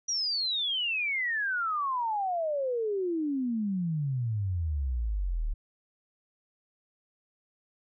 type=exponential sweep; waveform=sine; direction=down; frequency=5850 to 35.32 Hz; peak=-27 dBFS; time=0.08-5.54 s; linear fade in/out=10 ms; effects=none